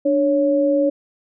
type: tone pair together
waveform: sine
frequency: 294.7 / 556.3 Hz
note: D4 / C#5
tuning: +6 / +6 cents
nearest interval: major seventh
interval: 1100 cents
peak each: -18 / -16 dBFS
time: 0.05-0.9 s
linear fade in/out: 10 ms
effects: none